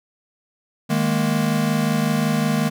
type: chord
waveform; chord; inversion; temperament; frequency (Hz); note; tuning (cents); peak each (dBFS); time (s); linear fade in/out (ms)
square; D# suspended fourth; none; equal; 155.56 / 207.7 / 233.1; D#3 / G#3 / A#3; 0 / 0 / 0; -23; 0.89-2.7; 20
effects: none